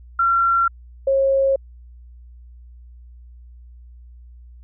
sine tone pair in turn, 1366 / 542.1 Hz, F6 / C#5, -39 / -39 cents, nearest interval octave + major third, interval 1600 cents, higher first, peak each -14 dBFS, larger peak neither, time 0.19-0.68 / 1.07-1.56 s, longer neither, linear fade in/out 5 ms, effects added 60 Hz sine -40 dBFS peak until 4.63 s

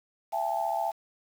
sine tone cluster, 671 / 795 / 870 Hz, E5 / G5 / A5, +31 / +24 / -20 cents, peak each -31 dBFS, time 0.32-0.92 s, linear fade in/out 20 ms, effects 8-bit

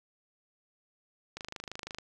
click train, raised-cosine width 0.2 ms, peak -22 dBFS, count 17, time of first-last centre 1.37-1.985 s, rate 26 Hz, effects none

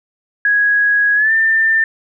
sine tone with pitch glide, 1661.2 to 1790.7 Hz, G#6 to A6, 0 to +30 cents, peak -10 dBFS, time 0.45-1.84 s, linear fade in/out 2 ms, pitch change +130 cents, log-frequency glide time 1.15-1.32 s, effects none

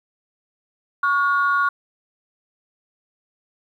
sine tone pair together, 1118.2 / 1432 Hz, C#6 / F6, +15 / +43 cents, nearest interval major third, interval 428 cents, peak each -18 dBFS, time 1.03-1.69 s, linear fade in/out 5 ms, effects tanh soft clip ceiling -10 dBFS + 9-bit

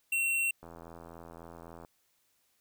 square tone, 2724 Hz, F7, 44 cents flat, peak -28 dBFS, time 0.12-0.51 s, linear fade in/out 5 ms
click train, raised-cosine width 1 ms, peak -34 dBFS, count 103, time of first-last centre 0.63-1.849 s, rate 83.7 Hz
effects white hiss -73 dBFS RMS until 2.6 s

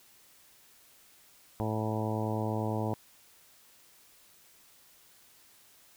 harmonic tone with a mistuned harmonic, 108.8 Hz, A2, 19 cents flat, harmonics 1 / 2 / 3 / 4 / 5 / 6 / 7 / 8 / 9, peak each -33 / -36 / -38 / -39 / -40 / -41 / -41 / -42 / -43 dBFS, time 1.6-2.94 s, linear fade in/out 0 ms, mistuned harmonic 9, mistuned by -15 cents, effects white hiss -60 dBFS RMS until 5.96 s

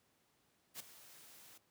white noise with ADSR envelope, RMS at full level -44 dBFS, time 0.74-1.58 s, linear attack 58 ms, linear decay 9 ms, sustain -15 dB, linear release 7 ms, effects pink hiss -75 dBFS RMS until 1.7 s + high-pass 100 Hz 12 dB/octave

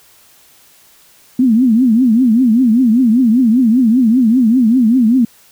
sine tone with vibrato, 238.6 Hz, A#3, 41 cents sharp, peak -7 dBFS, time 1.39-5.25 s, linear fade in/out 5 ms, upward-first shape triangle, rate 5.1 Hz, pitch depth 220 cents each way, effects white hiss -47 dBFS RMS until 5.51 s

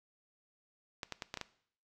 clicks, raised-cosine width 0.2 ms, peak -21 dBFS, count 6, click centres 1.032 / 1.123 / 1.222 / 1.341 / 1.373 / 1.413 s, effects noise-tail reverb RT60 0.6 s tail -18 dB re dry

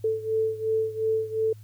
sine beating tone pair, 440 / 442.8 Hz, A4 / A4, 0 / +11 cents, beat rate 2.8 Hz, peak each -25 / -28 dBFS, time 0.04-1.53 s, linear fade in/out 5 ms, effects added 107 Hz sine -43 dBFS peak until 1.63 s + white hiss -62 dBFS RMS until 1.63 s

